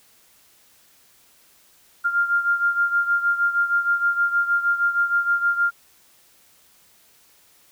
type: beating tone pair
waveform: sine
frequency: 1396.9 / 1403.3 Hz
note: F6 / F6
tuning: 0 / +8 cents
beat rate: 6.4 Hz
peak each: -19 / -24 dBFS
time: 2.04-5.71 s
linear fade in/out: 20 ms
effects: white hiss -56 dBFS RMS until 7.71 s